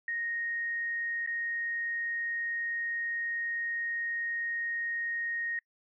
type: tone with dropouts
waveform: sine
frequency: 1864.7 Hz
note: A#6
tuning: in tune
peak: -31 dBFS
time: 0.08-5.59 s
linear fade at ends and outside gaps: 2 ms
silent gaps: 1.263-1.273 s
effects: noise-tail reverb RT60 0.1 s tail -26 dB re dry